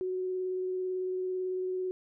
sine tone with vibrato, 370 Hz, F#4, in tune, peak -30 dBFS, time 0.01-1.91 s, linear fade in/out 0 ms, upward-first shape sine, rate 18 Hz, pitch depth 11 cents each way, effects none

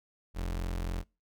35% pulse tone, 43.65 Hz, F1, in tune, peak -30 dBFS, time 0.34-1.04 s, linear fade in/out 50 ms, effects noise-tail reverb RT60 0.3 s tail -26 dB re dry

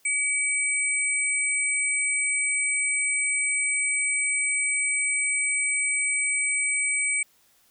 sine tone pair together, 2282 / 8132 Hz, C#7 / B8, +50 / +50 cents, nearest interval octave + minor seventh, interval 2200 cents, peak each -25 dBFS, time 0.05-7.23 s, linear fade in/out 5 ms, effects white hiss -62 dBFS RMS until 7.7 s

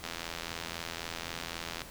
click train, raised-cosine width 0.2 ms, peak -19 dBFS, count 150, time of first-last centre 0.04-1.818 s, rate 83.8 Hz, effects pink hiss -48 dBFS RMS until 1.9 s

